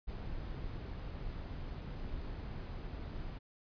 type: noise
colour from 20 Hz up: brown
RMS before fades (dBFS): -42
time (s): 0.07-3.39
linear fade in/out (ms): 20
effects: resampled to 11025 Hz